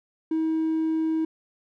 triangle tone, 319.5 Hz, D#4, 46 cents sharp, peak -19 dBFS, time 0.31-1.25 s, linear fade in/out 5 ms, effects tanh soft clip ceiling -17 dBFS

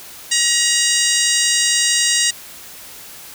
harmonic tone, 951 Hz, A#5, 34 cents sharp, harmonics 2 / 3 / 4 / 5 / 6 / 7 / 8 / 9, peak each -22 / -22 / -22 / -22 / -22 / -22 / -22 / -22 dBFS, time 0.31-2.31 s, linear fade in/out 10 ms, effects white hiss -37 dBFS RMS until 3.34 s

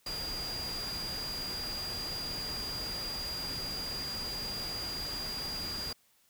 sine tone in noise, 4812 Hz, D8, 41 cents sharp, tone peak -36 dBFS, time 0.06-5.93 s, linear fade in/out 5 ms, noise pink, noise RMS -42 dBFS, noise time 0.06-5.93 s, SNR +3 dB, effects white hiss -68 dBFS RMS until 6.29 s

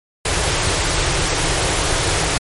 pink band-stop noise, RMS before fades -18 dBFS, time 0.25-2.38 s, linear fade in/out 5 ms, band 180 to 280 Hz, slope 96 dB/octave, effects MP3 48 kbps

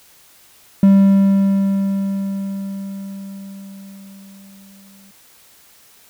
triangle tone with exponential decay, 196 Hz, G3, in tune, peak -4 dBFS, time 0.83-5.11 s, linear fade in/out 2 ms, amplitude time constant 930 ms, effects white hiss -49 dBFS RMS until 6.09 s

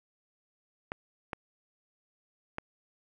clicks, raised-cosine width 0.5 ms, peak -19 dBFS, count 3, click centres 0.919 / 1.332 / 2.584 s, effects 10-bit

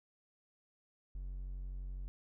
triangle tone, 45.99 Hz, F#1, 10 cents flat, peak -38 dBFS, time 1.15-2.08 s, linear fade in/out 0 ms, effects none

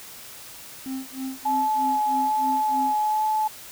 triangle tone with tremolo, 263.9 Hz, C4, 15 cents sharp, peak -25 dBFS, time 0.86-2.94 s, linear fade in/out 0 ms, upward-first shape sine, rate 3.2 Hz, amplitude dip 100%
sine tone with vibrato, 856 Hz, A5, 48 cents flat, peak -20 dBFS, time 1.45-3.48 s, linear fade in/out 10 ms, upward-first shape sine, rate 1.2 Hz, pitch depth 16 cents each way
effects white hiss -42 dBFS RMS until 3.71 s

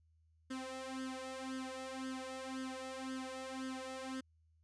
sawtooth tone with flanger, 261.6 Hz, C4, in tune, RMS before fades -44 dBFS, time 0.5-4.21 s, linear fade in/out 10 ms, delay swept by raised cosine 0.61 to 2.31 ms, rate 1.9 Hz, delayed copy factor +0.85, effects added 80 Hz sine -68 dBFS peak until 4.63 s + resampled to 22050 Hz

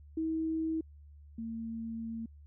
sine tone pair in turn, 320.9 / 226.9 Hz, E4 / A#3, -46 / -47 cents, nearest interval tritone, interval 601 cents, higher first, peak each -30 / -36 dBFS, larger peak first, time 0.17-0.81 / 1.38-2.26 s, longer second, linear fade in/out 5 ms, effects added 73 Hz sine -51 dBFS peak until 2.46 s

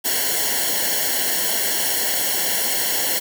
white noise with comb filter, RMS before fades -21 dBFS, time 0.04-3.2 s, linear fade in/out 20 ms, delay 0.81 ms, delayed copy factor -0.9, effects none

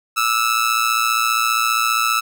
sawtooth tone with amplitude modulation, 1310 Hz, E6, 11 cents flat, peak -9 dBFS, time 0.16-2.21 s, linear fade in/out 20 ms, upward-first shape sine, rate 115 Hz, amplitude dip 70%, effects none

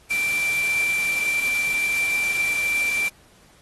sine tone in noise, 2349 Hz, D7, in tune, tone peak -20 dBFS, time 0.1-3.09 s, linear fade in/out 10 ms, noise white, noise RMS -32 dBFS, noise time 0.1-3.09 s, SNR +9 dB, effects pink hiss -55 dBFS RMS until 3.61 s + AAC 32 kbps

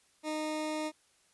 20% pulse tone, 308.2 Hz, D#4, 16 cents flat, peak -28 dBFS, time 0.23-0.92 s, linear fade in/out 50 ms, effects white hiss -68 dBFS RMS until 1.33 s + resampled to 24000 Hz

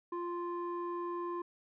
square tone with low-pass filter, 348.2 Hz, F4, 5 cents flat, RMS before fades -38 dBFS, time 0.12-1.42 s, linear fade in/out 5 ms, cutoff 1000 Hz, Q 2.8, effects none

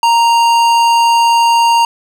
sine tone with tanh clipping, 931 Hz, A#5, 2 cents flat, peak -9 dBFS, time 0.03-1.85 s, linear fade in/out 2 ms, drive 17 dB, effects none

